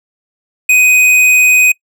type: tone with tanh clipping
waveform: triangle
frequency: 2501 Hz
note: D#7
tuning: 8 cents sharp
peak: -7 dBFS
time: 0.69-1.72 s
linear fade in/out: 5 ms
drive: 18 dB
effects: noise-tail reverb RT60 0.1 s tail -24 dB re dry